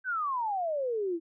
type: exponential sweep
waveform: sine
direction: down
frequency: 1568 to 320.4 Hz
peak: -28 dBFS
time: 0.04-1.2 s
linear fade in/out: 50 ms
effects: none